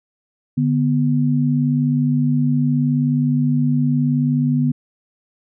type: tone pair together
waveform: sine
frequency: 147 / 246.2 Hz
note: D3 / B3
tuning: +2 / -5 cents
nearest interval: major sixth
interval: 893 cents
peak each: -17 / -17 dBFS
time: 0.57-4.72 s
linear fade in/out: 10 ms
effects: none